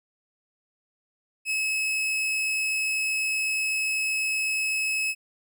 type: tone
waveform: 40% pulse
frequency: 2579 Hz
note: E7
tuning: 39 cents flat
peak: -23 dBFS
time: 1.45-5.15 s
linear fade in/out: 50 ms
effects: none